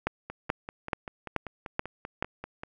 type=two click trains; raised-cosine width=0.5 ms; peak=-11 / -22 dBFS; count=6 / 13; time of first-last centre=0.07-2.225 / 0.3-2.635 s; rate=2.32 / 5.14 Hz; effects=none